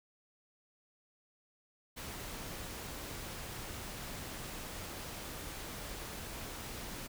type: noise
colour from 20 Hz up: pink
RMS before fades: -44 dBFS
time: 1.96-7.08 s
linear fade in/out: 20 ms
effects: none